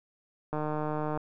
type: click train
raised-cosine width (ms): 1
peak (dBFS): -19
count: 99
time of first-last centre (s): 0.53-1.175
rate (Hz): 152
effects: none